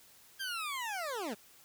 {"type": "linear sweep", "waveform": "20% pulse", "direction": "down", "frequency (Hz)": [1615, 185], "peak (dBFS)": -31, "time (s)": [0.39, 1.35], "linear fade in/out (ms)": 20, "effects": ["white hiss -60 dBFS RMS until 1.64 s"]}